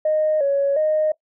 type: tone with vibrato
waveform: sine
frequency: 587.3 Hz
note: D5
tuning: in tune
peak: -15 dBFS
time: 0.05-1.12 s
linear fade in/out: 5 ms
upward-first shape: square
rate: 1.4 Hz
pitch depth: 88 cents each way
effects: noise-tail reverb RT60 0.1 s tail -21 dB re dry + tanh soft clip ceiling -11 dBFS